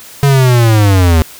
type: linear sweep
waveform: square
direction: down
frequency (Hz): 142.4 to 78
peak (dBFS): -6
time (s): 0.23-1.22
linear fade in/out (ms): 0
effects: white hiss -34 dBFS RMS until 1.39 s